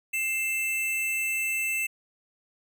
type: tone pair together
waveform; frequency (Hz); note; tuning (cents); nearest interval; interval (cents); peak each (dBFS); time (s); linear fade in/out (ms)
square; 2107 / 2655; C7 / E7; +12 / +12; major third; 400; -36 / -27; 0.13-1.87; 10
effects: none